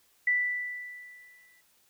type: tone with exponential decay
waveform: sine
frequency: 1975.5 Hz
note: B6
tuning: in tune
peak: -21 dBFS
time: 0.27-1.61 s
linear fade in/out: 5 ms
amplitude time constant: 290 ms
effects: white hiss -66 dBFS RMS until 1.89 s